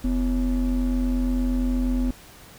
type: ring-modulated tone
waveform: triangle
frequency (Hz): 148.3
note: D3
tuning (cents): +17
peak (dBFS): -15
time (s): 0.04-2.11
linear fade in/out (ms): 5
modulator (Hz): 104
effects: pink hiss -47 dBFS RMS until 2.58 s